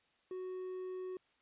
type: tone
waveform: triangle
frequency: 370 Hz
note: F#4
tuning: in tune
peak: -38 dBFS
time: 0.31-1.17 s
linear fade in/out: 2 ms
effects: white hiss -73 dBFS RMS until 1.41 s + resampled to 8000 Hz